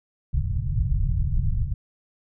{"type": "low-pass noise", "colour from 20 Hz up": "pink", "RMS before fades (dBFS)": -23, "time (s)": [0.33, 1.74], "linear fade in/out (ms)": 5, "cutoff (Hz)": 150, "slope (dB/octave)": 48, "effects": []}